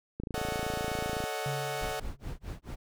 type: click train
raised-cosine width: 3 ms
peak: -23 dBFS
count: 30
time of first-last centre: 0.2-1.239 s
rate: 27.9 Hz
type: chord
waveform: sawtooth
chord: D# half-diminished seventh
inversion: second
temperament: equal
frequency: 440 / 554.4 / 622.3 / 740 Hz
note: A4 / C#5 / D#5 / F#5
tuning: 0 / 0 / 0 / 0 cents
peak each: -34 / -37 / -36 / -33 dBFS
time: 0.34-2 s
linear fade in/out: 5 ms
type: tone with exponential decay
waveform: triangle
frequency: 139.1 Hz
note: C#3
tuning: 6 cents sharp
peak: -29 dBFS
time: 1.46-2.43 s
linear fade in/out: 0 ms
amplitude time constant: 210 ms
type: noise with tremolo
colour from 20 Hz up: brown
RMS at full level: -36 dBFS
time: 1.8-2.76 s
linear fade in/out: 20 ms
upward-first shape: sine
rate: 4.6 Hz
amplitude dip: 100%
effects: none